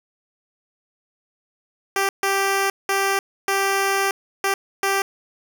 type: tone bursts at uneven times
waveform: 10% pulse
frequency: 392 Hz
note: G4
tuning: in tune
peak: -10 dBFS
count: 6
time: 1.96-2.09 / 2.23-2.7 / 2.89-3.19 / 3.48-4.11 / 4.44-4.54 / 4.83-5.02 s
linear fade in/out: 2 ms
effects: none